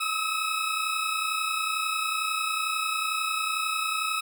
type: tone pair together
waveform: 20% pulse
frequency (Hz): 1268 / 1299.1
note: D#6 / E6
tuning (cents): +32 / -26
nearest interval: unison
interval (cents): 42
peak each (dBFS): -24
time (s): 0-4.21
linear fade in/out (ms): 10
effects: none